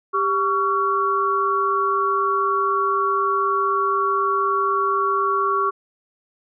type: tone cluster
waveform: sine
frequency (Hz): 395.4 / 1126 / 1365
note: G4 / C#6 / F6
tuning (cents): +15 / +27 / -40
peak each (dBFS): -24 / -19 / -25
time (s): 0.13-5.71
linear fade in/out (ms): 20
effects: none